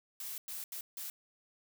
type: noise bursts at uneven times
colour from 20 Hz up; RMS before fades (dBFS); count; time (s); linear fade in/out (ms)
blue; -42; 4; 0.2-0.38 / 0.48-0.64 / 0.72-0.81 / 0.97-1.1; 2
effects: none